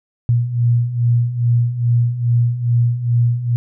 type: beating tone pair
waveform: sine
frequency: 117.7 / 120.1 Hz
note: A#2 / B2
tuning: +17 / -48 cents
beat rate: 2.4 Hz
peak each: -19 / -14 dBFS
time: 0.29-3.56 s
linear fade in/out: 0 ms
effects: none